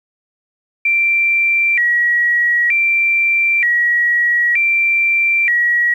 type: tone with vibrato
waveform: sine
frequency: 2122 Hz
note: C7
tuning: 24 cents sharp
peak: -11 dBFS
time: 0.85-5.94 s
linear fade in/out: 5 ms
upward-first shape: square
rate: 0.54 Hz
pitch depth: 180 cents each way
effects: 8-bit